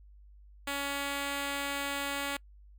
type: tone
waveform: 5% pulse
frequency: 281.2 Hz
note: C#4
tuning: 25 cents sharp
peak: -21 dBFS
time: 0.67-2.37 s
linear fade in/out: 5 ms
effects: noise-tail reverb RT60 0.1 s tail -26 dB re dry + added 50 Hz sine -52 dBFS peak until 2.78 s